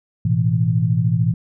sine chord, A suspended second, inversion none, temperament equal, 110 / 123.47 / 164.81 Hz, A2 / B2 / E3, 0 / 0 / 0 cents, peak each -19 dBFS, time 0.25-1.34 s, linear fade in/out 5 ms, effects none

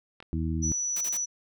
clicks, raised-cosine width 0.3 ms, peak -29 dBFS, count 2, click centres 0.203 / 0.226 s
harmonic tone, 80.3 Hz, E2, 45 cents flat, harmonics 1 / 2 / 3 / 4, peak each -29 / -32 / -34 / -35 dBFS, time 0.33-0.72 s, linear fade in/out 0 ms
sine tone, 5920 Hz, F#8, in tune, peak -27 dBFS, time 0.62-1.26 s, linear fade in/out 20 ms
white noise bursts, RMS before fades -38 dBFS, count 3, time 0.96-1.172 s, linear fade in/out 5 ms, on 50 ms, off 31 ms
effects none

